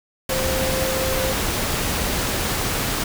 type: tone in noise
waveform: sine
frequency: 524 Hz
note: C5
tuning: 2 cents sharp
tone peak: -24 dBFS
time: 0.3-1.33 s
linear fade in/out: 5 ms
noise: pink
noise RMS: -23 dBFS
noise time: 0.29-3.04 s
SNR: -4 dB
effects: none